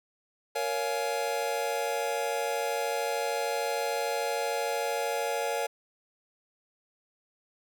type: chord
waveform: square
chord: Bb minor seventh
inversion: none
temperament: just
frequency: 466.2 / 559.4 / 699.2 / 839.1 Hz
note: Bb4 / Db5 / F5 / Ab5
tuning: 0 / +16 / +2 / +18 cents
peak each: -34 / -34 / -36 / -35 dBFS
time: 0.55-5.67 s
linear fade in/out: 10 ms
effects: none